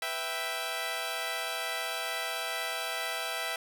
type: chord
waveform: 10% pulse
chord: E minor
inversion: second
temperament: equal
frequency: 493.9 / 659.3 / 784 Hz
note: B4 / E5 / G5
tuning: 0 / 0 / 0 cents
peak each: -32 / -26 / -29 dBFS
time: 0.02-3.56 s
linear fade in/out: 2 ms
effects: none